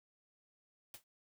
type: noise with exponential decay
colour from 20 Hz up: white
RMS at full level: -45 dBFS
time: 0.94-1.04 s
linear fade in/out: 2 ms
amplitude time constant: 20 ms
effects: none